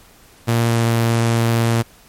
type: tone with pitch glide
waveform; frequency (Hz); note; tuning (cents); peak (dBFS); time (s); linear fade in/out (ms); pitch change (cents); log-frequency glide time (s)
sawtooth; 116.7 to 115.76; A#2 to A#2; +2 to -12; -10; 0.47-1.83; 20; -14; 0.66-0.79
effects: pink hiss -48 dBFS RMS until 2.08 s + MP3 64 kbps